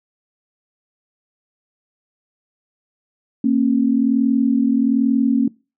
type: tone pair together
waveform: sine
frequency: 230.6 / 271.8 Hz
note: A#3 / C#4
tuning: -19 / -34 cents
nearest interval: minor third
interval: 285 cents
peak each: -16 dBFS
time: 3.44-5.48 s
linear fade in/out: 5 ms
effects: noise-tail reverb RT60 0.3 s tail -24 dB re dry